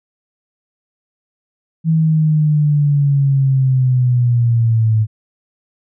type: linear sweep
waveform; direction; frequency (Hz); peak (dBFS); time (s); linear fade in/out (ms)
sine; down; 162.4 to 107.9; -10; 1.84-5.07; 50
effects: none